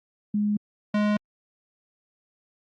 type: tone pair in turn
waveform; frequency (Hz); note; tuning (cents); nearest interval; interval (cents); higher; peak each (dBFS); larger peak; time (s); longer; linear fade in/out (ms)
sine / square; 208.1 / 208.9; G#3 / G#3; +4 / +10; unison; 6; second; -21; neither; 0.34-0.57 / 0.94-1.17; neither; 5
effects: low-pass 3000 Hz 12 dB/octave + Opus 48 kbps